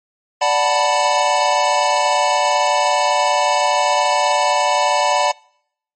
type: chord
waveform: square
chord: B minor seventh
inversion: first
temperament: equal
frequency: 587.3 / 740 / 880 / 987.8 Hz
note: D5 / F#5 / A5 / B5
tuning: 0 / 0 / 0 / 0 cents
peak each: -20 dBFS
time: 0.41-5.32 s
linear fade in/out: 10 ms
effects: noise-tail reverb RT60 0.7 s tail -26 dB re dry + MP3 32 kbps